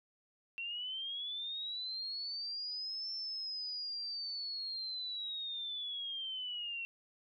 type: linear two-way sweep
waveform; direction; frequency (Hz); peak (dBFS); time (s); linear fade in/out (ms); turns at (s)
sine; up then down; 2709 to 5360 to 2709; -38; 0.58-6.85; 0; 3.12
effects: none